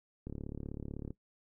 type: click train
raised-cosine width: 3 ms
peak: -28 dBFS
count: 31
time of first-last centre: 0.27-1.106 s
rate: 35.9 Hz
effects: noise-tail reverb RT60 0.1 s tail -18 dB re dry